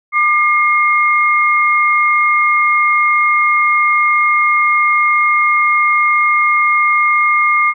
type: tone pair together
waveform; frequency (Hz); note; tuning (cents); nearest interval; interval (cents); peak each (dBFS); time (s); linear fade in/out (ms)
sine; 1199 / 2138; D6 / C7; +36 / +37; minor seventh; 1001; -12; 0.12-7.74; 50
effects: none